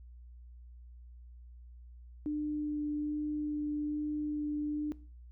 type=tone with vibrato; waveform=sine; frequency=298.4 Hz; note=D4; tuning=28 cents sharp; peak=-31 dBFS; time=2.26-4.92 s; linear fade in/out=0 ms; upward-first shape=sine; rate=1.2 Hz; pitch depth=9 cents each way; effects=noise-tail reverb RT60 0.4 s tail -20 dB re dry + added 60 Hz sine -49 dBFS peak until 5.31 s